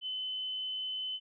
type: tone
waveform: sine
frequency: 3035 Hz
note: F#7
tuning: 43 cents sharp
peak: -34 dBFS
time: 0.01-1.2 s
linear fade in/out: 50 ms
effects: none